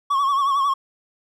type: tone with vibrato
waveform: triangle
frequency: 1108.7 Hz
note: C#6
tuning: in tune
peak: -15 dBFS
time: 0.1-0.74 s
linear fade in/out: 10 ms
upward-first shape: triangle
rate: 11 Hz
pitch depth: 77 cents each way
effects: none